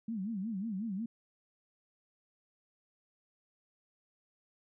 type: tone with vibrato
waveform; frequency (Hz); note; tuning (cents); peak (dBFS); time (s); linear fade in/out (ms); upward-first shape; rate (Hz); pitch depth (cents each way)
sine; 207.7; G#3; 0; -34; 0.08-1.06; 5; sine; 5.5; 200
effects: none